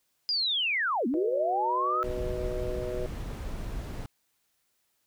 sine linear two-way sweep, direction down then up, 4978 to 220.9 to 1319 Hz, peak -25 dBFS, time 0.29-2.03 s, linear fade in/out 0 ms, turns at 1.07 s
harmonic tone, 123.5 Hz, B2, in tune, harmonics 3 / 4 / 5, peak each -35 / -36 / -37 dBFS, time 1.14-3.06 s, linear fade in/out 0 ms
brown noise, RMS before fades -35 dBFS, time 2.04-4.06 s, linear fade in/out 0 ms
effects white hiss -74 dBFS RMS until 5.06 s

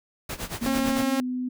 pink noise with tremolo, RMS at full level -31 dBFS, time 0.29-1.04 s, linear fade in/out 5 ms, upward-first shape sine, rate 8.9 Hz, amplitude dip 85%
sine tone with pitch glide, 234.8 to 251.7 Hz, A#3 to B3, +13 to +33 cents, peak -26 dBFS, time 0.61-1.49 s, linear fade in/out 10 ms, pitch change +120 cents, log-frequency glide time 0.92-1.12 s
sawtooth tone, 269.9 Hz, C#4, 46 cents flat, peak -20 dBFS, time 0.66-1.2 s, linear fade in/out 0 ms
effects none

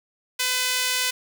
sawtooth tone with high-pass filter, 504 Hz, B4, 35 cents sharp, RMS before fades -24 dBFS, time 0.39-1.11 s, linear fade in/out 10 ms, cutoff 2400 Hz, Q 0.76, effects none

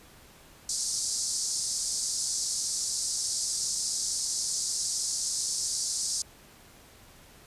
pink band-pass noise, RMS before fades -31 dBFS, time 0.69-6.22 s, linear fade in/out 2 ms, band 4700 to 9300 Hz, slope 48 dB/octave, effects pink hiss -54 dBFS RMS until 7.46 s + resampled to 32000 Hz

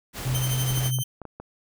pink noise, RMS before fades -34 dBFS, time 0.13-0.92 s, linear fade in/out 50 ms
sine tone, 128.6 Hz, C3, 30 cents flat, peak -23 dBFS, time 0.25-1.03 s, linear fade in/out 20 ms
10% pulse tone with tremolo, 3100 Hz, G7, 20 cents flat, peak -18 dBFS, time 0.34-1.04 s, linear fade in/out 10 ms, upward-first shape triangle, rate 12 Hz, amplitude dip 75%
clicks, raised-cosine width 1 ms, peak -24 dBFS, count 7, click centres 0.704 / 0.775 / 0.858 / 0.987 / 1.217 / 1.253 / 1.4 s
effects none

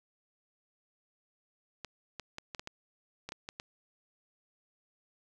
clicks, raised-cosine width 0.2 ms, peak -23 dBFS, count 10, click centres 1.847 / 2.197 / 2.384 / 2.548 / 2.595 / 2.674 / 3.29 / 3.321 / 3.489 / 3.599 s, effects none

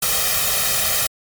white noise with comb filter, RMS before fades -19 dBFS, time 0.02-1.07 s, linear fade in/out 5 ms, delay 1.6 ms, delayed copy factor +0.95, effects MP3 96 kbps

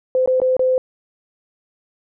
sine tone with dropouts, 514 Hz, C5, 31 cents flat, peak -13 dBFS, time 0.15-0.78 s, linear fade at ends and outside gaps 1 ms, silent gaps 0.26-0.275 / 0.401-0.417 / 0.567-0.594 s, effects none

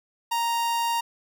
45% pulse tone, 932.3 Hz, A#5, in tune, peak -23 dBFS, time 0.31-1.01 s, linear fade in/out 10 ms, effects none

